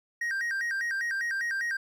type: tone with vibrato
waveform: triangle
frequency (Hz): 1725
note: A6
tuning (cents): -35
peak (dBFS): -26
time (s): 0.21-1.77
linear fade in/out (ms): 5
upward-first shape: square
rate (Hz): 5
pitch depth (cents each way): 150
effects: none